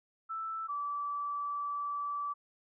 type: tone pair in turn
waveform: sine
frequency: 1322 / 1156.9 Hz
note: E6 / D6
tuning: +5 / -26 cents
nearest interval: major second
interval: 231 cents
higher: first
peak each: -35 / -33 dBFS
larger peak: second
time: 0.29-0.68 / 0.68-2.34 s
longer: second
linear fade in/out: 20 ms
effects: none